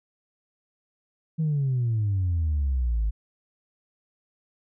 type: exponential sweep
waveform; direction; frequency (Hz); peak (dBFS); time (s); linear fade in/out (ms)
sine; down; 163 to 51.2; -20; 1.38-3.11; 20
effects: tanh soft clip ceiling -19 dBFS